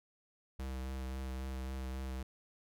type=tone with vibrato; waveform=square; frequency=65.41 Hz; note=C2; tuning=in tune; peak=-39 dBFS; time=0.59-2.23 s; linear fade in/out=5 ms; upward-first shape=sine; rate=3.7 Hz; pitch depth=18 cents each way; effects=none